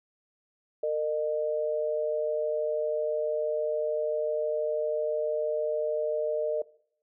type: tone pair together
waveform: sine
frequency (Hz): 456.5 / 609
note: A#4 / D#5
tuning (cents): -36 / -37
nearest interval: perfect fourth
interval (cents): 499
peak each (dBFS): -29 / -28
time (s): 0.83-6.62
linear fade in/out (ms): 5
effects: noise-tail reverb RT60 0.6 s tail -20 dB re dry